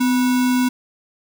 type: tone with sample-and-hold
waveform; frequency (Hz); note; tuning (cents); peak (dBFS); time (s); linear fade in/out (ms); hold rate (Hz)
sine; 252.8; B3; +41; -14; 0-0.69; 10; 1225
effects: none